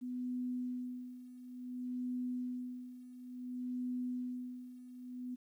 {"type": "tone with tremolo", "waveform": "sine", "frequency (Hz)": 249.4, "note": "B3", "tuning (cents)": 17, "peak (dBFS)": -35, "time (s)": [0.01, 5.36], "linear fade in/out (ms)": 20, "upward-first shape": "sine", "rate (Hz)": 0.57, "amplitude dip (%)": 80, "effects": ["12-bit"]}